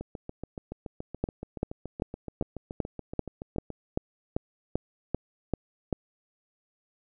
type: two click trains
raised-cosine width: 2 ms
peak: -23 / -13 dBFS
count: 27 / 13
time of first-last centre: 0.01-3.703 / 1.24-5.928 s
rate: 7.04 / 2.56 Hz
effects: none